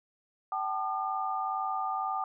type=tone cluster; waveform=sine; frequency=768 / 870 / 1207 Hz; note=G5 / A5 / D6; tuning=-36 / -20 / +47 cents; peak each=-33 / -36 / -33 dBFS; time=0.52-2.24 s; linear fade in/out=2 ms; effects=none